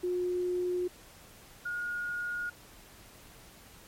sine tone pair in turn, 358.9 / 1435.6 Hz, F4 / F6, +47 / +47 cents, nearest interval 2 octaves, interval 2400 cents, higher second, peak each -28 / -32 dBFS, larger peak first, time 0.03-0.88 / 1.65-2.5 s, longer neither, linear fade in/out 10 ms, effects pink hiss -54 dBFS RMS until 3.87 s + MP3 64 kbps

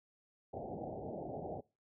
white low-pass noise, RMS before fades -43 dBFS, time 0.53-1.61 s, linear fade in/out 10 ms, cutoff 800 Hz, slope 96 dB/octave, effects noise-tail reverb RT60 0.3 s tail -23 dB re dry + high-pass 80 Hz 12 dB/octave

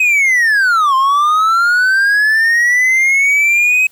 triangle linear two-way sweep, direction down then up, 2547 to 1043 to 2547 Hz, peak -7 dBFS, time 0-3.87 s, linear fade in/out 5 ms, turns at 0.95 s, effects white hiss -50 dBFS RMS until 3.91 s

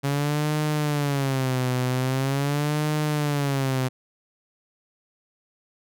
sawtooth tone with vibrato, 138.6 Hz, C#3, in tune, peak -18 dBFS, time 0.03-3.89 s, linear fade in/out 20 ms, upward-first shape sine, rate 0.43 Hz, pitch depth 160 cents each way, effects none

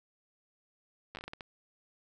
slowing click train, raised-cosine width 0.3 ms, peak -26 dBFS, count 9, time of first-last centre 1.15-1.408 s, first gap 9 ms, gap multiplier 1.35, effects none

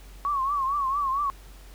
sine tone with vibrato, 1108.7 Hz, C#6, in tune, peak -23 dBFS, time 0.25-1.3 s, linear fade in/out 0 ms, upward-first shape triangle, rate 4.4 Hz, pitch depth 120 cents each way, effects added 47 Hz sine -44 dBFS peak until 1.74 s + pink hiss -53 dBFS RMS until 1.74 s

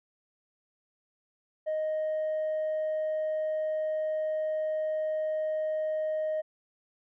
triangle tone with tanh clipping, 622.3 Hz, D#5, in tune, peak -28 dBFS, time 1.66-6.42 s, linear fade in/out 20 ms, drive 6 dB, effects none

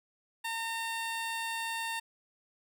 15% pulse tone, 911 Hz, A#5, 40 cents flat, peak -27 dBFS, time 0.44-2 s, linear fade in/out 10 ms, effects none

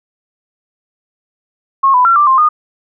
sine tone with pitch steps, 1085 / 997 / 1362 / 1179 / 1055 / 1225 Hz, C#6 / B5 / F6 / D6 / C6 / D#6, -37 / +16 / -44 / +6 / +14 / -27 cents, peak -6 dBFS, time 1.83-2.49 s, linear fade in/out 10 ms, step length 110 ms, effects none

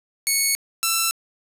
5% pulse tone pair in turn, 2211 / 1337.2 Hz, C#7 / E6, -5 / +24 cents, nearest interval major sixth, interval 871 cents, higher first, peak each -7 dBFS, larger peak neither, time 0.27-0.55 / 0.83-1.11 s, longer neither, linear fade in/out 0 ms, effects resampled to 32000 Hz + 8-bit

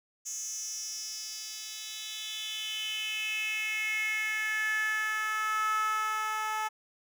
10% pulse tone with high-pass filter sweep, 432.6 Hz, A4, 29 cents flat, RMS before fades -33 dBFS, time 0.25-6.69 s, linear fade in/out 20 ms, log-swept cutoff 6600 to 970 Hz, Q 5.6, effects none

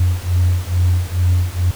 sine beating tone pair, 88 / 90.3 Hz, F2 / F#2, +14 / -42 cents, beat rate 2.3 Hz, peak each -15 dBFS, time 0-1.71 s, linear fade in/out 5 ms, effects tanh soft clip ceiling -7 dBFS + pink hiss -34 dBFS RMS until 1.75 s

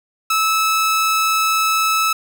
sawtooth tone, 1304 Hz, E6, 19 cents flat, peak -11 dBFS, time 0.3-2.13 s, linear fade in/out 5 ms, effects none

